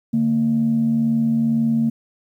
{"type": "tone pair together", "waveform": "sine", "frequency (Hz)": [146.83, 228.9], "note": ["D3", "A#3"], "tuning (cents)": [0, -31], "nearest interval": "minor sixth", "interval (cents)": 769, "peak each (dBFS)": [-24, -15], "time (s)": [0.13, 1.9], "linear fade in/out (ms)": 10, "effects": ["tanh soft clip ceiling -10 dBFS", "9-bit"]}